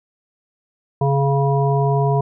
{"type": "harmonic tone with a mistuned harmonic", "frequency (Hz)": 138.59, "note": "C#3", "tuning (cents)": 0, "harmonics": [1, 3, 5, 7], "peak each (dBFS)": [-16, -21, -23, -24], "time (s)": [1.01, 2.21], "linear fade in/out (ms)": 5, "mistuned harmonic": 3, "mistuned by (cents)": 15, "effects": []}